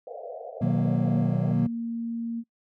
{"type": "band-pass noise", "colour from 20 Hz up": "pink", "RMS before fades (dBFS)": -39, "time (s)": [0.07, 1.53], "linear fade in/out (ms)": 2, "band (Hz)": [450, 730], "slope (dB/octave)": 96}
{"type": "chord", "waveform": "triangle", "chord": "B major seventh", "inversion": "none", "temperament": "equal with one note detuned", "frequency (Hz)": [123.47, 155.56, 185, 234.3], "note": ["B2", "D#3", "F#3", "A#3"], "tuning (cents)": [0, 0, 0, 9], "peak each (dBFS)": -25, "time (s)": [0.61, 1.67], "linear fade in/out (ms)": 10}
{"type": "tone with pitch glide", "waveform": "sine", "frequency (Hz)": [233.1, 231.5], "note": ["A#3", "A#3"], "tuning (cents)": [0, -12], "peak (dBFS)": -28, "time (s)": [1.11, 2.44], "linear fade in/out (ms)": 50, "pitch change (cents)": -12, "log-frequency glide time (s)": [1.46, 1.89]}
{"effects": ["noise-tail reverb RT60 0.1 s tail -26 dB re dry"]}